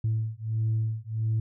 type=beating tone pair; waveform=sine; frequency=110 / 111.5 Hz; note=A2 / A2; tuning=0 / +23 cents; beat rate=1.5 Hz; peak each=-27 dBFS; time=0.04-1.4 s; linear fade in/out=5 ms; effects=tanh soft clip ceiling -20 dBFS